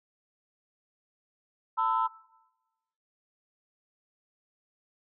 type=tone cluster; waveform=sine; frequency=898 / 1013 / 1315 Hz; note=A5 / B5 / E6; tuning=+35 / +44 / -5 cents; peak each=-28 dBFS; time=1.77-2.08 s; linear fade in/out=20 ms; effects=noise-tail reverb RT60 1.0 s tail -21 dB re dry + tanh soft clip ceiling -16 dBFS